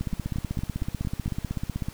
two click trains, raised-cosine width 5 ms, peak -17 / -16 dBFS, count 6 / 31, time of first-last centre 0.13-1.279 / 0.01-1.885 s, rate 4.35 / 16 Hz, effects pink hiss -48 dBFS RMS until 1.93 s

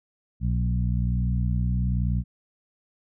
harmonic tone with a mistuned harmonic, 61.1 Hz, B1, 18 cents flat, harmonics 1 / 2 / 3 / 4, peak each -24 / -26 / -29 / -40 dBFS, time 0.4-2.24 s, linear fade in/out 50 ms, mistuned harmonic 1, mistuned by +50 cents, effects none

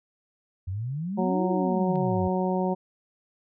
sine exponential two-way sweep, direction up then down, 87.31 to 365.1 to 87.31 Hz, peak -28 dBFS, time 0.67-2.28 s, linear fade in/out 10 ms, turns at 1.48 s
harmonic tone, 185 Hz, F#3, in tune, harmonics 1 / 2 / 3 / 4 / 5, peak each -26 / -29 / -31 / -32 / -33 dBFS, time 1.17-2.75 s, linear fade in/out 20 ms
click, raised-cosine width 0.3 ms, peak -34 dBFS, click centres 1.957 s
effects none

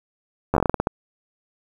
slowing click train, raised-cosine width 1 ms, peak -5 dBFS, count 11, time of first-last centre 0.54-0.871 s, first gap 11 ms, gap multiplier 1.23, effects 7-bit

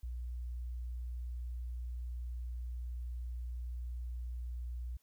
sine tone, 60.6 Hz, B1, 32 cents flat, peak -37 dBFS, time 0.03-4.97 s, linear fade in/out 5 ms, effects tanh soft clip ceiling -33 dBFS + white hiss -75 dBFS RMS until 5.02 s

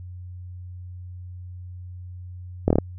slowing click train, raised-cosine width 2 ms, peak -4 dBFS, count 5, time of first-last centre 2.68-2.785 s, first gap 24 ms, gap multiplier 1.06, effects added 90 Hz sine -35 dBFS peak until 2.98 s

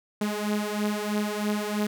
sawtooth beating tone pair, 208.1 / 211.2 Hz, G#3 / G#3, +4 / +29 cents, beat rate 3.1 Hz, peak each -24 / -26 dBFS, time 0.21-1.87 s, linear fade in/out 5 ms, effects none

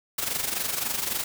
white noise with amplitude modulation, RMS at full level -26 dBFS, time 0.18-1.24 s, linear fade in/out 5 ms, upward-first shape sine, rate 23.7 Hz, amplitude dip 65%, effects none

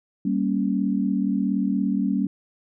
sine chord, G diminished, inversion none, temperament equal, 196 / 233.1 / 277.2 Hz, G3 / Bb3 / Db4, 0 / 0 / 0 cents, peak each -23 / -26 / -25 dBFS, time 0.25-2.27 s, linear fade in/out 5 ms, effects none

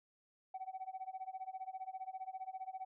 sine tone with tremolo, 757 Hz, F#5, 39 cents sharp, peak -38 dBFS, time 0.54-2.85 s, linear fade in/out 5 ms, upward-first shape sine, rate 15 Hz, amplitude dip 95%, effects tanh soft clip ceiling -37 dBFS

